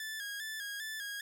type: tone with vibrato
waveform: sawtooth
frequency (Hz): 1695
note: G#6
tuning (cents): +35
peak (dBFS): -35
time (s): 0-1.21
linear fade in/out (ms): 2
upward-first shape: square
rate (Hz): 2.5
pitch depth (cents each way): 58
effects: none